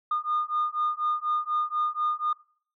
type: beating tone pair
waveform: sine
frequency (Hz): 1218 / 1222.1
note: D#6 / D#6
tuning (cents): -37 / -31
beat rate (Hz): 4.1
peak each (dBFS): -27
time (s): 0.11-2.33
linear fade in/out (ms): 5
effects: noise-tail reverb RT60 0.5 s tail -22 dB re dry + tanh soft clip ceiling -19 dBFS